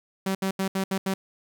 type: tone bursts at uneven times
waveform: sawtooth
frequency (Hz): 191.9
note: G3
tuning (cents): -37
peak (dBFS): -20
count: 6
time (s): 0.26-0.35 / 0.42-0.51 / 0.59-0.68 / 0.75-0.84 / 0.91-0.98 / 1.06-1.14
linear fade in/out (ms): 5
effects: 10-bit